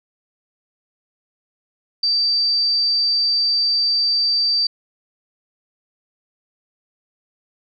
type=tone; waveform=sine; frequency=4654 Hz; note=D8; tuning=17 cents flat; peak=-15 dBFS; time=2.03-4.67 s; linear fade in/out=5 ms; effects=none